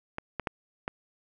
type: clicks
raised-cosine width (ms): 0.5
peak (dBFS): -18 / -16 / -14 / -16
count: 4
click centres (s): 0.184 / 0.397 / 0.472 / 0.879
effects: none